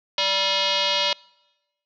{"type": "tone with frequency modulation", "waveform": "sine", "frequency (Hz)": 192, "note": "G3", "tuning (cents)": -36, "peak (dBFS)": -19, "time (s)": [0.18, 1.13], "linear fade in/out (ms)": 2, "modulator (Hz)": 776, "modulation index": 5.6, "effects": ["noise-tail reverb RT60 1.0 s tail -26 dB re dry"]}